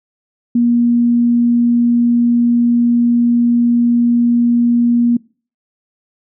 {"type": "tone", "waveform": "sine", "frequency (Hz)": 238.1, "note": "A#3", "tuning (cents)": 37, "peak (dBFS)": -9, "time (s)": [0.55, 5.17], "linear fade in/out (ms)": 5, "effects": ["noise-tail reverb RT60 0.4 s tail -24 dB re dry"]}